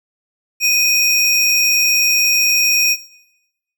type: tone pair together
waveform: square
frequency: 2489 / 5588 Hz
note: D#7 / F8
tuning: 0 / 0 cents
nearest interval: octave + major second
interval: 1400 cents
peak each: -15 dBFS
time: 0.6-2.97 s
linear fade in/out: 50 ms
effects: noise-tail reverb RT60 0.9 s tail -18 dB re dry